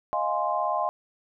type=chord; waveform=sine; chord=F minor seventh; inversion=third; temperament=equal; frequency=622.3 / 698.5 / 830.6 / 1046.5 Hz; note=Eb5 / F5 / Ab5 / C6; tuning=0 / 0 / 0 / 0 cents; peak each=-30 / -29 / -30 / -28 dBFS; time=0.13-0.89 s; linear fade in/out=0 ms; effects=none